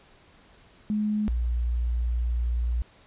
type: tone pair in turn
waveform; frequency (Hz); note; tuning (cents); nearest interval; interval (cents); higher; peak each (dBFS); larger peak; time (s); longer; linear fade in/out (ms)
sine; 211.3 / 59.4; G#3 / A#1; +30 / +33; octave + minor seventh; 2197; first; -23; neither; 0.9-1.28 / 1.28-2.82; second; 0
effects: pink hiss -56 dBFS RMS until 3.06 s + resampled to 8000 Hz